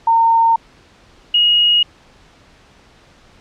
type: tone pair in turn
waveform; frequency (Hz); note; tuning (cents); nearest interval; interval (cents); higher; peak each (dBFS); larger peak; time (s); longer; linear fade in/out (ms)
sine; 914 / 2880; A#5 / F#7; -34 / -47; octave + minor sixth; 1987; second; -9; neither; 0.07-0.56 / 1.34-1.83; neither; 5
effects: pink hiss -48 dBFS RMS until 3.4 s + low-pass 5000 Hz 12 dB/octave